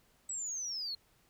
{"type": "linear sweep", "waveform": "sine", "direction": "down", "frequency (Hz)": [7902, 4186], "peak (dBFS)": -35, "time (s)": [0.29, 0.95], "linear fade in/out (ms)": 5, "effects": ["tanh soft clip ceiling -31 dBFS", "pink hiss -69 dBFS RMS until 1.29 s"]}